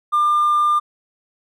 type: tone with hard clipping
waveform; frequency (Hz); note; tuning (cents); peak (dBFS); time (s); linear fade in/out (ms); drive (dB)
triangle; 1199; D6; +36; -13; 0.12-0.8; 20; 2
effects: none